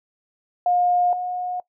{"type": "tone pair in turn", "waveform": "sine", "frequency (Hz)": [713, 723], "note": ["F5", "F#5"], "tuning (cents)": [36, -40], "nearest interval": "unison", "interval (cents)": 24, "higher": "second", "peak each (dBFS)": [-16, -24], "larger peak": "first", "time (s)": [[0.66, 1.13], [1.13, 1.6]], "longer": "neither", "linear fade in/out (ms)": 2, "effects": ["noise-tail reverb RT60 0.1 s tail -20 dB re dry"]}